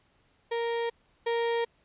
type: tone pair in turn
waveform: 35% pulse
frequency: 466.2 / 466.2 Hz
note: A#4 / A#4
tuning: 0 / 0 cents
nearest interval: unison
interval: 0 cents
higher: neither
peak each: -26 / -24 dBFS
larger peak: second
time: 0.51-0.9 / 1.26-1.65 s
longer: neither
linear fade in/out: 10 ms
effects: pink hiss -67 dBFS RMS until 1.84 s + resampled to 8000 Hz